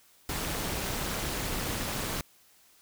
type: noise with amplitude modulation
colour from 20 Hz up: pink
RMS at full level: -30 dBFS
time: 0.29-2.21 s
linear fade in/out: 2 ms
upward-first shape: sine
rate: 216 Hz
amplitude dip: 65%
effects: white hiss -61 dBFS RMS until 2.81 s